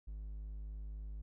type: tone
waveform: triangle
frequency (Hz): 51.91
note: G#1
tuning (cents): 0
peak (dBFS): -40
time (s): 0.07-1.22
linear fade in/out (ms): 10
effects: none